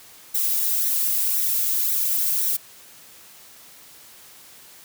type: noise with flanger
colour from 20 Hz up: violet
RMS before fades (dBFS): -22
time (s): 0.34-2.57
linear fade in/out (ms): 10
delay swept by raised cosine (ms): 0.51 to 2.41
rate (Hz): 1.9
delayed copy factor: +0.55
effects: white hiss -47 dBFS RMS until 4.84 s + high-pass 60 Hz 12 dB/octave